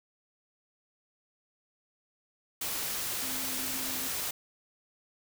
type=tone in noise; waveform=sine; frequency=261.6 Hz; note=C4; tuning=in tune; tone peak=-43 dBFS; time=3.22-4.08 s; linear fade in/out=5 ms; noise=white; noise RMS=-34 dBFS; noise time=2.61-4.31 s; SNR=-12 dB; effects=none